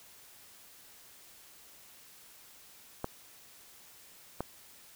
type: clicks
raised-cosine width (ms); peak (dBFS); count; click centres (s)
1; -19; 2; 3.044 / 4.406
effects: white hiss -56 dBFS RMS until 4.95 s